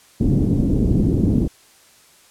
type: low-pass noise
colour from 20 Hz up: white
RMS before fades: -17 dBFS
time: 0.2-1.48 s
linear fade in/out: 10 ms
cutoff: 290 Hz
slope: 24 dB/octave
effects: white hiss -51 dBFS RMS until 2.3 s + low-pass 11000 Hz 12 dB/octave